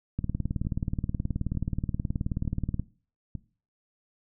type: two click trains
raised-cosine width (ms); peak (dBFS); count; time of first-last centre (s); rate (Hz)
5; -16 / -22; 50 / 4; 0.19-2.796 / 0.65-3.353; 18.8 / 1.11
effects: noise-tail reverb RT60 0.4 s tail -19 dB re dry